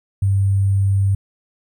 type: tone with sample-and-hold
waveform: sine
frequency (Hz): 98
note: G2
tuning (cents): 0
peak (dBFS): -13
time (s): 0.22-1.15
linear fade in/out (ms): 5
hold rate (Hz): 8820
effects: none